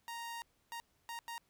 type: tone bursts at uneven times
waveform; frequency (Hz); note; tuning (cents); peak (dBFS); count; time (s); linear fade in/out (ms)
sawtooth; 932.3; A#5; 0; -38; 4; 0.08-0.42 / 0.72-0.8 / 1.09-1.19 / 1.28-1.38; 0
effects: pink hiss -75 dBFS RMS until 1.49 s